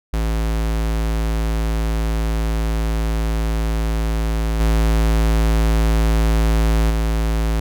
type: tone with level steps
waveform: square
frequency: 55 Hz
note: A1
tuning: in tune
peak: -18 / -14 / -17 dBFS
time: 0.13-7.6 s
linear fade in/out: 5 ms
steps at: 4.6 / 6.9 s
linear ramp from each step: 5 ms
effects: none